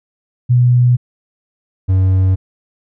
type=tone pair in turn; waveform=sine / triangle; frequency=123.2 / 94.14 Hz; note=B2 / F#2; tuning=-4 / +30 cents; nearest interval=perfect fourth; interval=466 cents; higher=first; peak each=-7 dBFS; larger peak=neither; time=0.49-0.97 / 1.88-2.36 s; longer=neither; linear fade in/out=20 ms; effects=none